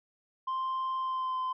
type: tone with pitch glide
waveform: sine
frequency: 1046.5 to 1030.3 Hz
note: C6 to C6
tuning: 0 to -27 cents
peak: -27 dBFS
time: 0.47-1.53 s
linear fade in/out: 10 ms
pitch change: -27 cents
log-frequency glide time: 0.98-1.4 s
effects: tanh soft clip ceiling -29 dBFS